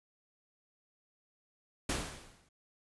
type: noise with exponential decay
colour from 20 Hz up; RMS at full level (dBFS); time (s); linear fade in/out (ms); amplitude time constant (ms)
pink; -31; 1.89-2.49; 5; 130
effects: resampled to 24000 Hz